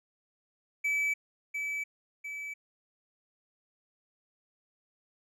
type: tone with echo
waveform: triangle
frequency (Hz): 2300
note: D7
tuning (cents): -37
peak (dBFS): -25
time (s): 0.84-1.14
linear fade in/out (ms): 10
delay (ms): 700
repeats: 2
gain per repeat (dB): -5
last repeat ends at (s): 2.54
effects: none